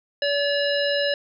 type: harmonic tone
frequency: 572 Hz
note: D5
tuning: 46 cents flat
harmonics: 1 / 3 / 5 / 7 / 9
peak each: -22 / -27 / -29 / -30 / -32 dBFS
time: 0.22-1.14 s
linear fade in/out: 2 ms
effects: none